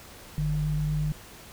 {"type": "tone pair together", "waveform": "sine", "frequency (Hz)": [47.38, 151.3], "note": ["F#1", "D#3"], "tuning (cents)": [42, -48], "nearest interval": "octave + minor sixth", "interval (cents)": 2010, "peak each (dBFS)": [-31, -25], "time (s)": [0.38, 1.12], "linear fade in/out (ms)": 0, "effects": ["pink hiss -47 dBFS RMS until 1.52 s"]}